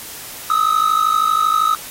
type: tone pair together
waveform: triangle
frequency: 1244.5 / 1297.2 Hz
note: D#6 / E6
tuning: 0 / -28 cents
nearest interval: minor second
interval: 72 cents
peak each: -14 dBFS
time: 0.5-1.75 s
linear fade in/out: 2 ms
effects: white hiss -33 dBFS RMS until 1.9 s + AAC 48 kbps

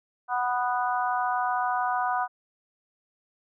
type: harmonic tone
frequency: 246.9 Hz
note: B3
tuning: in tune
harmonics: 3 / 4 / 5 / 6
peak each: -27 / -29 / -31 / -33 dBFS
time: 0.28-2.28 s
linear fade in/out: 50 ms
effects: none

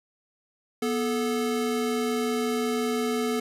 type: tone pair together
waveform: square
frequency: 243.7 / 434.7 Hz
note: B3 / A4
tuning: -23 / -21 cents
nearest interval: minor seventh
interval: 1002 cents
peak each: -28 dBFS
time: 0.82-3.4 s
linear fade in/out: 5 ms
effects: resampled to 32000 Hz + 9-bit

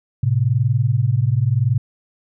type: tone pair together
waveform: sine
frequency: 110 / 130.81 Hz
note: A2 / C3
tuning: 0 / 0 cents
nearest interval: minor third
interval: 300 cents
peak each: -17 dBFS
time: 0.23-1.78 s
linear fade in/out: 5 ms
effects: none

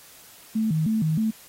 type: tone with vibrato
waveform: sine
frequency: 186.1 Hz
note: F#3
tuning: 10 cents sharp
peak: -20 dBFS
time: 0.55-1.31 s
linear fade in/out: 10 ms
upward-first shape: square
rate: 3.2 Hz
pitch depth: 290 cents each way
effects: white hiss -49 dBFS RMS until 1.48 s + AAC 48 kbps

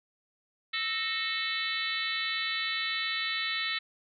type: harmonic tone with a mistuned harmonic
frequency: 438.5 Hz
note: A4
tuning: 6 cents flat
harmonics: 3 / 4 / 5 / 6 / 7 / 8 / 9 / 10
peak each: -40 / -35 / -36 / -40 / -40 / -38 / -35 / -46 dBFS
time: 0.73-3.79 s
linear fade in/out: 10 ms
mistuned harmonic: 4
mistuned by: +88 cents
effects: none

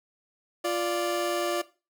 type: tone pair together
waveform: 30% pulse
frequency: 348.8 / 587.3 Hz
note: F4 / D5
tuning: -2 / 0 cents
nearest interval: major sixth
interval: 902 cents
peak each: -26 dBFS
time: 0.64-1.62 s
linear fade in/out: 10 ms
effects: noise-tail reverb RT60 0.3 s tail -17 dB re dry

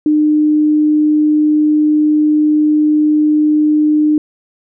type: tone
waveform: sine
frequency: 303 Hz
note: D#4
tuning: 46 cents flat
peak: -8 dBFS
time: 0.06-4.18 s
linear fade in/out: 2 ms
effects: none

